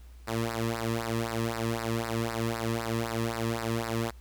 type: tone with flanger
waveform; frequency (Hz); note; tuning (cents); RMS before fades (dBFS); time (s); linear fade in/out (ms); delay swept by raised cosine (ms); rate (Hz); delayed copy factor
sawtooth; 114.6; A#2; -29; -31; 0.27-4.11; 10; 0.3 to 1.4; 3.9; -1
effects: added 60 Hz sine -46 dBFS peak until 4.2 s + pink hiss -62 dBFS RMS until 4.2 s